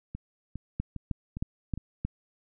two click trains, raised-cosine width 5 ms, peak -24 / -17 dBFS, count 5 / 5, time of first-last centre 0.15-1.776 / 0.8-2.05 s, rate 2.46 / 3.2 Hz, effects none

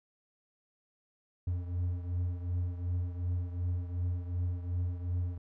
triangle beating tone pair, 87.9 / 90.6 Hz, F2 / F#2, +12 / -36 cents, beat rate 2.7 Hz, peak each -30 / -36 dBFS, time 1.47-5.38 s, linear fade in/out 5 ms, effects none

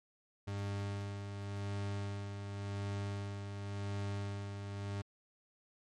40% pulse tone with tremolo, 100.5 Hz, G2, 44 cents sharp, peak -35 dBFS, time 0.47-5.02 s, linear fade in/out 10 ms, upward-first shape sine, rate 0.91 Hz, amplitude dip 45%, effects low-pass 7000 Hz 12 dB/octave + MP3 64 kbps

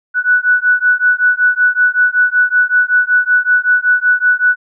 sine beating tone pair, 1478 / 1483.3 Hz, F#6 / F#6, -2 / +4 cents, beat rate 5.3 Hz, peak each -12 dBFS, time 0.14-4.56 s, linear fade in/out 50 ms, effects none

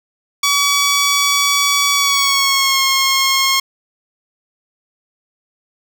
10% pulse tone with pitch glide, 1138 to 1077.9 Hz, C#6 to C#6, +45 to -49 cents, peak -4 dBFS, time 0.43-3.6 s, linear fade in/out 5 ms, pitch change -94 cents, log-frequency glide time 1.93-2.81 s, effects none

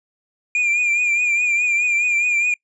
triangle tone with vibrato, 2412 Hz, D7, 46 cents sharp, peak -14 dBFS, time 0.55-2.54 s, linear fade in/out 2 ms, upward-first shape triangle, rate 4.8 Hz, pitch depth 59 cents each way, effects noise-tail reverb RT60 0.1 s tail -25 dB re dry + resampled to 22050 Hz

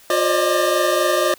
square tone cluster, 356.8 / 540 / 596 / 620 / 1193 Hz, F4 / C#5 / D5 / D#5 / D6, +37 / -45 / +25 / -6 / +27 cents, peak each -23 dBFS, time 0.1-1.34 s, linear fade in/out 2 ms, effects white hiss -48 dBFS RMS until 1.38 s

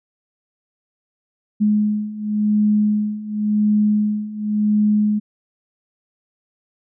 sine beating tone pair, 209.8 / 210.72 Hz, G#3 / G#3, +18 / +25 cents, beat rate 0.92 Hz, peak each -20 / -17 dBFS, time 1.6-5.2 s, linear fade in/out 20 ms, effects none

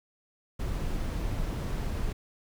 brown noise, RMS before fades -31 dBFS, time 0.59-2.13 s, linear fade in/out 10 ms, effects none

